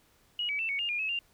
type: tone with pitch steps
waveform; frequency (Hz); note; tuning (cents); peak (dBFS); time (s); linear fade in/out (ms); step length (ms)
sine; 2898 / 2283 / 2664 / 2227 / 2821 / 2420 / 2579 / 2788; F#7 / D7 / E7 / C#7 / F7 / D#7 / E7 / F7; -37 / -50 / +18 / +7 / +17 / -49 / -39 / -4; -29; 0.39-1.19; 2; 100
effects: pink hiss -65 dBFS RMS until 1.33 s